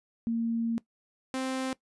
sine / sawtooth tone pair in turn, 230 / 261.7 Hz, A#3 / C4, -23 / 0 cents, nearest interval major second, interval 223 cents, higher second, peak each -26 dBFS, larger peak neither, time 0.27-0.78 / 1.34-1.73 s, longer first, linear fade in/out 0 ms, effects noise-tail reverb RT60 0.1 s tail -19 dB re dry + resampled to 24000 Hz

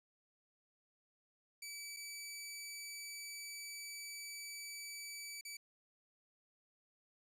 15% pulse tone with dropouts, 2300 Hz, D7, 37 cents flat, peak -39 dBFS, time 1.62-5.57 s, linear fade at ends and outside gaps 5 ms, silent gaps 1.965-1.968 / 5.411-5.45 s, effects none

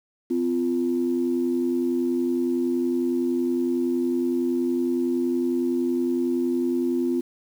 sine tone pair together, 255.6 / 346.4 Hz, C4 / F4, -40 / -14 cents, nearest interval perfect fourth, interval 526 cents, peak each -23 dBFS, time 0.3-7.21 s, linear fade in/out 10 ms, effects tanh soft clip ceiling -13 dBFS + 8-bit

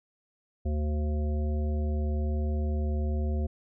harmonic tone with a mistuned harmonic, 74.9 Hz, D2, 35 cents sharp, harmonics 1 / 3 / 5 / 7 / 9, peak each -26 / -36 / -40 / -43 / -45 dBFS, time 0.65-3.47 s, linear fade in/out 10 ms, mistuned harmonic 9, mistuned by +22 cents, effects none

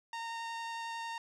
sawtooth tone with vibrato, 920 Hz, A#5, 23 cents flat, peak -34 dBFS, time 0.13-1.18 s, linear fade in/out 2 ms, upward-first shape triangle, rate 11 Hz, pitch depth 10 cents each way, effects low-pass 6000 Hz 12 dB/octave

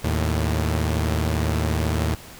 sawtooth tone pair together, 78 / 110.31 Hz, D#2 / A2, +5 / +5 cents, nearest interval tritone, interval 600 cents, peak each -18 / -21 dBFS, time 0.04-2.15 s, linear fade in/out 5 ms, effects pink hiss -42 dBFS RMS until 2.39 s

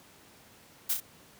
blue noise with echo, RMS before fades -28 dBFS, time 0.89-0.94 s, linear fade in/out 10 ms, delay 32 ms, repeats 2, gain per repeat -5 dB, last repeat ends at 1.004 s, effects pink hiss -56 dBFS RMS until 1.39 s + high-pass 100 Hz 12 dB/octave

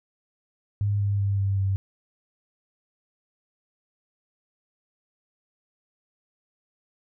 sine tone with pitch steps, 102.1 / 100.81 / 99.54 / 98.28 / 97.04 Hz, G#2 / G2 / G2 / G2 / G2, -29 / +49 / +27 / +5 / -17 cents, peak -21 dBFS, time 0.81-1.76 s, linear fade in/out 0 ms, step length 190 ms, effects none

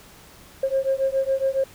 sine beating tone pair, 533 / 540.2 Hz, C5 / C#5, +32 / -45 cents, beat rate 7.2 Hz, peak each -22 dBFS, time 0.63-1.64 s, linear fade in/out 5 ms, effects tanh soft clip ceiling -13 dBFS + pink hiss -48 dBFS RMS until 1.74 s

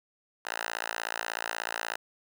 5% pulse tone with high-pass filter, 56.5 Hz, A1, 47 cents sharp, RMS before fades -35 dBFS, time 0.45-1.96 s, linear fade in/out 5 ms, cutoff 1100 Hz, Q 2, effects none

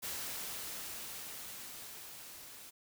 white noise with level ramp, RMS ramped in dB -40 to -52 dBFS, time 0.02-2.71 s, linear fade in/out 20 ms, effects none

